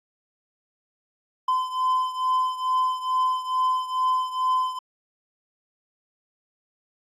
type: beating tone pair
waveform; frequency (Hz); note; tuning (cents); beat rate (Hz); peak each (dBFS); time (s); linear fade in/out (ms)
triangle; 1023 / 1025.3; C6 / C6; -39 / -35; 2.3; -21 / -25; 1.48-4.79; 5
effects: AAC 64 kbps